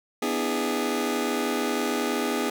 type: chord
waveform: sawtooth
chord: E dominant seventh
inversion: second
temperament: just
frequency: 247.2 / 296.7 / 329.6 / 412 Hz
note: B3 / D4 / E4 / G#4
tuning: +2 / +18 / 0 / -14 cents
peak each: -25 / -27 / -29 / -25 dBFS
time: 0.22-2.5 s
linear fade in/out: 5 ms
effects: none

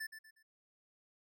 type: tone with echo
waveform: square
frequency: 1760 Hz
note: A6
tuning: in tune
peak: -40 dBFS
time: 0-0.07 s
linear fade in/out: 10 ms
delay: 120 ms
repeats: 3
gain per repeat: -9 dB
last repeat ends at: 0.43 s
effects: none

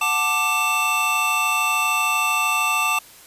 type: tone cluster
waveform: square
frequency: 736 / 880 / 1181 / 2673 Hz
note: F#5 / A5 / D6 / E7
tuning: -9 / 0 / +9 / +23 cents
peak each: -31 / -28 / -23 / -22 dBFS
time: 0.01-2.99 s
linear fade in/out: 5 ms
effects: white hiss -46 dBFS RMS until 3.26 s + resampled to 32000 Hz

